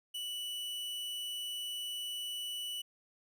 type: tone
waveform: 45% pulse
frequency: 2960 Hz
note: F#7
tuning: in tune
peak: -37 dBFS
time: 0.14-2.82 s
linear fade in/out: 10 ms
effects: none